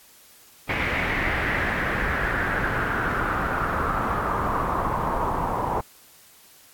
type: noise with low-pass filter sweep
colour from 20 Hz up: pink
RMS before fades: -25 dBFS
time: 0.69-5.81 s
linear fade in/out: 5 ms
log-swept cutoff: 2200 to 920 Hz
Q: 4.4
effects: white hiss -52 dBFS RMS until 6.73 s + AAC 64 kbps